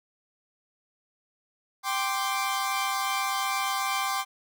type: chord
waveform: sawtooth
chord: G suspended fourth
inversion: none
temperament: equal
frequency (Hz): 784 / 1046.5 / 1174.7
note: G5 / C6 / D6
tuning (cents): 0 / 0 / 0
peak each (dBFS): -27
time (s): 1.83-4.25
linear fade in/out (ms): 50
effects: none